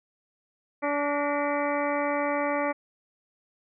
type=harmonic tone with a mistuned harmonic; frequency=288.9 Hz; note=D4; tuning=28 cents flat; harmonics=1 / 2 / 3 / 4 / 5 / 6 / 7 / 8; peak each=-31 / -28 / -32 / -33 / -38 / -39 / -36 / -38 dBFS; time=0.82-2.73 s; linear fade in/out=20 ms; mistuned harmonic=6; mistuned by=+90 cents; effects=none